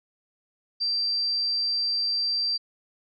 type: tone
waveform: sine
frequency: 4699 Hz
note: D8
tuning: in tune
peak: -23 dBFS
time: 0.8-2.58 s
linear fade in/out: 20 ms
effects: none